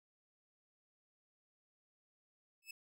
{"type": "tone with exponential growth", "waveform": "sawtooth", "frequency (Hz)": 2610, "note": "E7", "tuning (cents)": -18, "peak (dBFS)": -40, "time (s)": [2.62, 2.71], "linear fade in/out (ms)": 5, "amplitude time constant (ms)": 19, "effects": []}